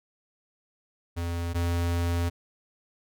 square tone pair in turn, 85.4 / 85.89 Hz, F2 / F2, -38 / -28 cents, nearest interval unison, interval 10 cents, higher second, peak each -29 / -25 dBFS, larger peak second, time 1.16-1.54 / 1.54-2.3 s, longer second, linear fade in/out 20 ms, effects none

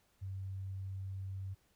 sine tone, 96 Hz, G2, 36 cents flat, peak -39 dBFS, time 0.21-1.55 s, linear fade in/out 20 ms, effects pink hiss -73 dBFS RMS until 1.75 s

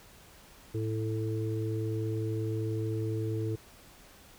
harmonic tone, 110 Hz, A2, in tune, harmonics 1 / 3 / 4, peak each -31 / -36 / -37 dBFS, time 0.74-3.56 s, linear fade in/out 10 ms, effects pink hiss -55 dBFS RMS until 4.38 s

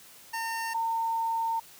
25% pulse / sine tone pair in turn, 910 / 910 Hz, A#5 / A#5, -42 / -42 cents, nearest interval unison, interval 0 cents, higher neither, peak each -27 / -26 dBFS, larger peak second, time 0.33-0.74 / 0.74-1.6 s, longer second, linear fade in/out 10 ms, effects white hiss -52 dBFS RMS until 1.79 s + high-pass 60 Hz 12 dB/octave

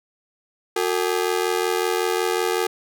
sawtooth ring-modulated tone, 407.9 Hz, G#4, 31 cents flat, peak -13 dBFS, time 0.76-2.67 s, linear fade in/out 5 ms, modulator 42.7 Hz, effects none

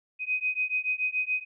sine beating tone pair, 2505 / 2512 Hz, D#7 / D#7, +11 / +16 cents, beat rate 7 Hz, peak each -29 dBFS, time 0.19-1.45 s, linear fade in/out 50 ms, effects none

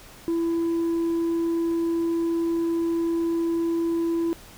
triangle tone with tanh clipping, 334 Hz, E4, 23 cents sharp, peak -22 dBFS, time 0.28-4.33 s, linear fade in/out 0 ms, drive 7 dB, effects pink hiss -47 dBFS RMS until 4.57 s

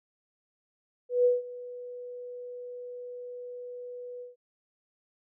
sine tone with ADSR envelope, 491.8 Hz, B4, 7 cents flat, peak -18 dBFS, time 1.09-4.36 s, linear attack 160 ms, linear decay 170 ms, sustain -20 dB, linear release 150 ms, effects none

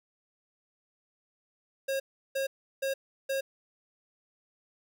square tone bursts, 541 Hz, C#5, 42 cents flat, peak -29 dBFS, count 4, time 1.88-3.41 s, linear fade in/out 10 ms, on 120 ms, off 350 ms, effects none

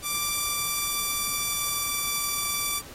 5% pulse tone with pitch glide, 1174.7 to 1165.9 Hz, D6 to D6, 0 to -13 cents, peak -15 dBFS, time 0.02-2.82 s, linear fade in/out 50 ms, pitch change -13 cents, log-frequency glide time 0.17-2.32 s, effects pink hiss -45 dBFS RMS until 2.94 s + AAC 48 kbps

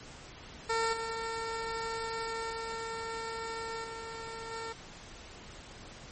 15% pulse tone with level steps, 453.4 Hz, A#4, 48 cents flat, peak -22 / -28 / -30 / -34 / -31 dBFS, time 0.69-4.73 s, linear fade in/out 10 ms, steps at 0.93 / 2.5 / 3.84 / 4.51 s, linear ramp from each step 2 ms, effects pink hiss -49 dBFS RMS until 6.11 s + MP3 32 kbps

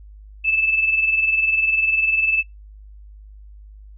sine tone pair together, 2626 / 2646 Hz, E7 / E7, -7 / +6 cents, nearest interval unison, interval 13 cents, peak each -16 / -24 dBFS, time 0.44-2.43 s, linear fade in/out 20 ms, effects noise-tail reverb RT60 0.2 s tail -26 dB re dry + added 51 Hz sine -39 dBFS peak until 3.97 s

